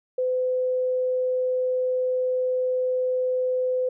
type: tone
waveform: sine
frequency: 508 Hz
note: B4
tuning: 49 cents sharp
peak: -21 dBFS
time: 0.18-3.89 s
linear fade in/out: 5 ms
effects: none